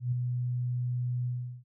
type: tone with ADSR envelope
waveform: sine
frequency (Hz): 123.47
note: B2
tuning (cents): 0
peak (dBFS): -24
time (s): 0-1.64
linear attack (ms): 120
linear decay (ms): 8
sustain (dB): -4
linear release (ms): 380
effects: none